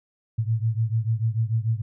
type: beating tone pair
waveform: sine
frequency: 110 / 116.8 Hz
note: A2 / A#2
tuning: 0 / +4 cents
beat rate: 6.8 Hz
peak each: -23 / -25 dBFS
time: 0.38-1.82 s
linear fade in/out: 10 ms
effects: none